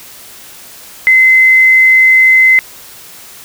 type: tone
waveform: sine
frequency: 2054 Hz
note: C7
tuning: 33 cents flat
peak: -3 dBFS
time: 1.07-2.59 s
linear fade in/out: 0 ms
effects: white hiss -34 dBFS RMS until 3.44 s